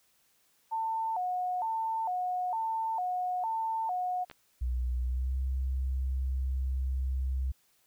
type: tone with vibrato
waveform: sine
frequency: 807 Hz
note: G#5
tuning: 50 cents flat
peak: -29 dBFS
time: 0.71-4.25 s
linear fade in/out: 20 ms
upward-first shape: square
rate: 1.1 Hz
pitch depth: 180 cents each way
type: clicks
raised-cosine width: 0.3 ms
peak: -30 dBFS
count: 2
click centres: 4.299 / 4.313 s
type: tone with pitch glide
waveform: sine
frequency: 61.74 to 65.41 Hz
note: B1 to C2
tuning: 0 to 0 cents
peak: -28 dBFS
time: 4.61-7.52 s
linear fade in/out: 10 ms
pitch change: +100 cents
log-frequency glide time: 5.02-5.35 s
effects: white hiss -69 dBFS RMS until 7.86 s